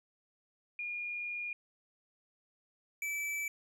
sine / square tone pair in turn, 2427 / 2311 Hz, D#7 / D7, -44 / -28 cents, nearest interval minor second, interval 84 cents, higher first, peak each -36 / -35 dBFS, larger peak second, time 0.79-1.53 / 3.02-3.48 s, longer first, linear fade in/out 2 ms, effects none

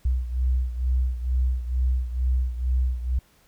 sine beating tone pair, 62.5 / 64.7 Hz, B1 / C2, +21 / -19 cents, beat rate 2.2 Hz, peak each -22 / -27 dBFS, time 0.05-3.19 s, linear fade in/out 5 ms, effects pink hiss -60 dBFS RMS until 3.47 s

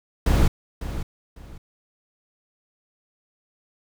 brown noise with echo, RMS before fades -17 dBFS, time 0.26-0.48 s, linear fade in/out 5 ms, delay 550 ms, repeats 2, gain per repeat -12 dB, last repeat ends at 1.58 s, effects none

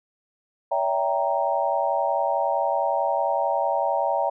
sine chord, C# diminished seventh, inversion none, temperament equal with one note detuned, 568.3 / 659.3 / 784 / 932.3 Hz, C#5 / E5 / G5 / Bb5, +43 / 0 / 0 / 0 cents, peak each -26 dBFS, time 0.71-4.3 s, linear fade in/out 10 ms, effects none

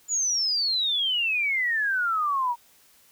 sine exponential sweep, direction down, 7040 to 932.3 Hz, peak -22 dBFS, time 0.08-2.56 s, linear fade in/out 50 ms, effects white hiss -58 dBFS RMS until 3.11 s

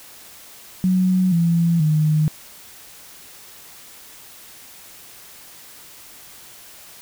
sine tone with pitch steps, 185 / 168.67 / 153.78 Hz, F#3 / E3 / D#3, 0 / +40 / -20 cents, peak -14 dBFS, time 0.84-2.28 s, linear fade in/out 0 ms, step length 480 ms, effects white hiss -43 dBFS RMS until 7.01 s

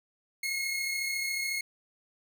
sawtooth tone pair together, 2161 / 2195 Hz, C#7 / C#7, -45 / -18 cents, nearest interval unison, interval 27 cents, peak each -27 / -36 dBFS, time 0.43-1.61 s, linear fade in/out 5 ms, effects none

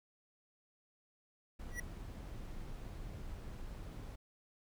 brown noise, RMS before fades -46 dBFS, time 1.59-4.16 s, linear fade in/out 10 ms
square tone with exponential growth, 1940 Hz, B6, 31 cents flat, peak -37 dBFS, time 1.68-1.8 s, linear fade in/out 5 ms, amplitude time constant 25 ms
effects none

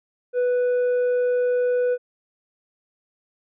sine tone with tanh clipping, 493.9 Hz, B4, in tune, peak -19 dBFS, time 0.33-1.98 s, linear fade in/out 50 ms, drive 4 dB, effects none

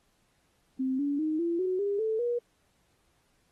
sine tone with pitch steps, 261.6 / 285.3 / 311.1 / 339.3 / 370 / 403.4 / 440 / 479.8 Hz, C4 / C#4 / D#4 / F4 / F#4 / G4 / A4 / A#4, 0 / +50 / 0 / -50 / 0 / +50 / 0 / +50 cents, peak -26 dBFS, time 0.79-2.39 s, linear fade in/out 10 ms, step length 200 ms, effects pink hiss -71 dBFS RMS until 3.51 s + AAC 32 kbps

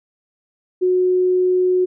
sine tone, 365.9 Hz, F#4, 19 cents flat, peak -13 dBFS, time 0.81-1.86 s, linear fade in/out 20 ms, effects none

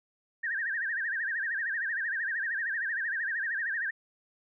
sine tone with vibrato, 1714 Hz, A6, 46 cents flat, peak -29 dBFS, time 0.43-3.91 s, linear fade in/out 10 ms, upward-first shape sine, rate 13 Hz, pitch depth 170 cents each way, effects none

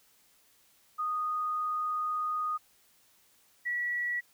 sine tone pair in turn, 1238 / 1937 Hz, D#6 / B6, -9 / -34 cents, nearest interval minor sixth, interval 775 cents, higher second, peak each -29 / -29 dBFS, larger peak neither, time 0.98-2.58 / 3.65-4.21 s, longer first, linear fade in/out 20 ms, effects white hiss -65 dBFS RMS until 4.33 s

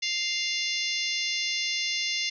harmonic tone with a mistuned harmonic, 698.5 Hz, F5, in tune, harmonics 3 / 4 / 5 / 6 / 7 / 8 / 9, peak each -32 / -33 / -34 / -35 / -35 / -36 / -37 dBFS, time 0.02-2.3 s, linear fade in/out 10 ms, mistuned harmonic 8, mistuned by -42 cents, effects none

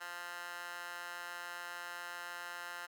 15% pulse tone with high-pass filter, 174.8 Hz, F3, 2 cents sharp, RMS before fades -45 dBFS, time 0-2.87 s, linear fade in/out 20 ms, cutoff 1200 Hz, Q 5.9, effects none

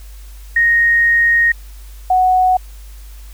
sine tone pair in turn, 1864.7 / 740 Hz, A#6 / F#5, 0 / 0 cents, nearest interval octave + major third, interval 1600 cents, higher first, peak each -9 dBFS, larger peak neither, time 0.56-1.52 / 2.1-2.57 s, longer first, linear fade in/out 5 ms, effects added 50 Hz sine -32 dBFS peak until 3.33 s + white hiss -46 dBFS RMS until 3.33 s

